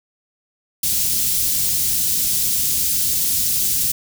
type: band-stop noise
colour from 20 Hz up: white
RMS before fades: -19 dBFS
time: 0.83-3.92 s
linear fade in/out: 5 ms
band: 190 to 4900 Hz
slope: 12 dB/octave
effects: none